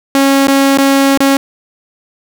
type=tone with dropouts; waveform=sawtooth; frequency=274.2 Hz; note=C#4; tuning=19 cents flat; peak=-3 dBFS; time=0.15-1.37 s; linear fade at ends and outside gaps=1 ms; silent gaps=0.472-0.482 / 0.775-0.785 / 1.175-1.204 s; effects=7-bit